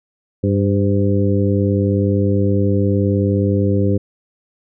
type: harmonic tone with a mistuned harmonic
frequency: 99.3 Hz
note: G2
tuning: 23 cents sharp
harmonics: 1 / 2 / 3 / 4 / 5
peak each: -16 / -19 / -21 / -22 / -23 dBFS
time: 0.43-3.98 s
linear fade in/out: 10 ms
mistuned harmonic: 5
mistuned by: +38 cents
effects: none